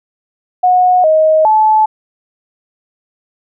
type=tone with pitch steps; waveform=sine; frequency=729 / 628 / 866 Hz; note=F#5 / D#5 / A5; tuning=-26 / +16 / -28 cents; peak=-6 dBFS; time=0.63-1.86 s; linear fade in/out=10 ms; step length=410 ms; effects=none